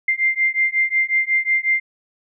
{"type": "beating tone pair", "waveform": "sine", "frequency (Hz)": [2093, 2098.5], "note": ["C7", "C7"], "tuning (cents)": [0, 5], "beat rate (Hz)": 5.5, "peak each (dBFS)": -19, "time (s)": [0.08, 1.8], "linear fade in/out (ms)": 5, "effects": []}